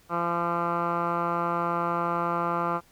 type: tone with low-pass filter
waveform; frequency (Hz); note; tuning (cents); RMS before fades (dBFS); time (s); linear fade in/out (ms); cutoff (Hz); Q
10% pulse; 171.3; F3; -33; -27; 0.09-2.81; 50; 1300; 5.3
effects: pink hiss -59 dBFS RMS until 2.91 s